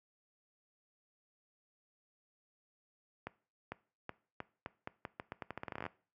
accelerating click train, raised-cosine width 0.5 ms, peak -25 dBFS, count 22, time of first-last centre 3.27-5.864 s, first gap 450 ms, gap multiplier 0.83, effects noise-tail reverb RT60 0.4 s tail -20 dB re dry + high-pass 80 Hz 12 dB/octave

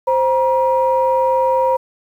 sine tone pair together, 523.3 / 952 Hz, C5 / A#5, 0 / +36 cents, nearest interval minor seventh, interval 1036 cents, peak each -14 / -15 dBFS, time 0.07-1.77 s, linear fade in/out 10 ms, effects tanh soft clip ceiling -5 dBFS + 8-bit

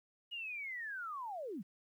sine linear sweep, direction down, 2900 to 154.2 Hz, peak -40 dBFS, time 0.31-1.63 s, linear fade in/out 20 ms, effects 12-bit

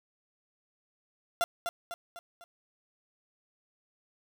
30% pulse tone with echo, 690 Hz, F5, 21 cents flat, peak -22 dBFS, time 1.41-1.44 s, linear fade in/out 0 ms, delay 250 ms, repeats 4, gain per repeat -6 dB, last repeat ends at 2.44 s, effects none

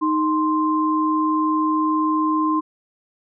sine tone pair together, 311.1 / 1046.4 Hz, D#4 / C6, 0 / 0 cents, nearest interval octave + major sixth, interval 2100 cents, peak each -19 / -20 dBFS, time 0.01-2.61 s, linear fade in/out 20 ms, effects none

